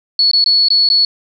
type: tone with dropouts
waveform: sine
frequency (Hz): 4400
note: C#8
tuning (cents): -14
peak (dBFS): -8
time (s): 0.19-1.05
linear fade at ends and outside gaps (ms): 2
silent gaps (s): 0.314-0.333 / 0.442-0.46 / 0.685-0.703 / 0.889-0.9
effects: none